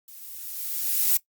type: noise with level ramp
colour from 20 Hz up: violet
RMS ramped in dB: -45 to -19 dBFS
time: 0.08-1.17 s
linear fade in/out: 2 ms
effects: noise-tail reverb RT60 0.1 s tail -18 dB re dry + Opus 48 kbps